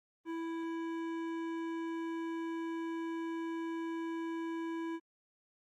triangle tone with hard clipping, 330 Hz, E4, 2 cents sharp, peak -38 dBFS, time 0.25-5 s, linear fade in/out 50 ms, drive 17 dB, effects Opus 24 kbps

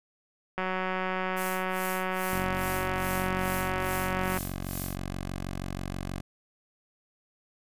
click train, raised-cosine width 0.5 ms, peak -16 dBFS, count 707, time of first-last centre 0.58-4.376 s, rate 186 Hz
violet noise with tremolo, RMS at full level -34 dBFS, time 1.36-4.97 s, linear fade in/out 20 ms, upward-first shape sine, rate 2.4 Hz, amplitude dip 95%
10% pulse tone, 46.25 Hz, F#1, in tune, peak -25 dBFS, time 2.31-6.21 s, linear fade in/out 10 ms
effects resampled to 32000 Hz

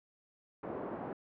pink band-pass noise, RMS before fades -41 dBFS, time 0.63-1.13 s, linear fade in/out 2 ms, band 250 to 810 Hz, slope 12 dB/octave, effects low-pass 2000 Hz 12 dB/octave

